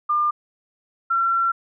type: tone pair in turn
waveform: sine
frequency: 1200 / 1359.1 Hz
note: D6 / F6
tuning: +37 / -48 cents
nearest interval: major second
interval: 215 cents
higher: second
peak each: -17 dBFS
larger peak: neither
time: 0.09-0.31 / 1.1-1.52 s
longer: second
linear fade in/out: 10 ms
effects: none